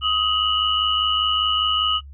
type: tone cluster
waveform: sine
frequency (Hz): 1257 / 2883 / 2988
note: D#6 / F#7 / F#7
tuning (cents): +17 / -46 / +16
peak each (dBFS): -22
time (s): 0.01-2.01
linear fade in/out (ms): 50
effects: noise-tail reverb RT60 0.1 s tail -22 dB re dry + added 70 Hz sine -37 dBFS peak until 2.13 s